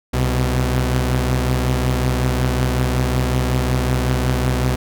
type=tone pair together; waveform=sawtooth; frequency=65.41 / 125.42 Hz; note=C2 / B2; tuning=0 / +27 cents; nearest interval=major seventh; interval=1127 cents; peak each=-15 dBFS; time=0.13-4.76 s; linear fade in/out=10 ms; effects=none